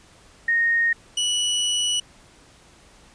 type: tone pair in turn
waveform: sine / sawtooth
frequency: 1855 / 2945 Hz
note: A#6 / F#7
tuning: -9 / -9 cents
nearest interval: minor sixth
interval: 800 cents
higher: second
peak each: -17 dBFS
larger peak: neither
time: 0.48-0.93 / 1.17-2 s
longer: second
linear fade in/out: 5 ms
effects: pink hiss -52 dBFS RMS until 3.14 s + resampled to 22050 Hz